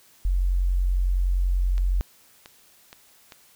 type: tone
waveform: sine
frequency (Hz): 45.32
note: F#1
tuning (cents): -35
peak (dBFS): -19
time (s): 0.25-2.01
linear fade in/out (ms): 0
type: clicks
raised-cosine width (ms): 0.2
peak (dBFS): -24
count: 4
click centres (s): 1.78 / 2.459 / 2.929 / 3.322
effects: white hiss -56 dBFS RMS until 3.55 s